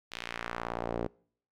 sawtooth tone with band-pass filter sweep, 58.27 Hz, A#1, in tune, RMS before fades -37 dBFS, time 0.11-1.08 s, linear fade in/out 20 ms, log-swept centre 3400 to 410 Hz, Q 1.3, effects noise-tail reverb RT60 0.6 s tail -26 dB re dry

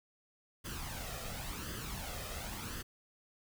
pink noise with flanger, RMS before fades -42 dBFS, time 0.64-2.83 s, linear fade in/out 20 ms, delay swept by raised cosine 0.63 to 1.63 ms, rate 0.93 Hz, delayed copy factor +0.6, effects none

